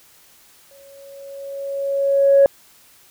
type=tone with exponential growth; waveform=sine; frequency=554.4 Hz; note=C#5; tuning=in tune; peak=-6 dBFS; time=0.71-2.46 s; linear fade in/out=1 ms; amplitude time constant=380 ms; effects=tanh soft clip ceiling -4 dBFS + white hiss -51 dBFS RMS until 3.1 s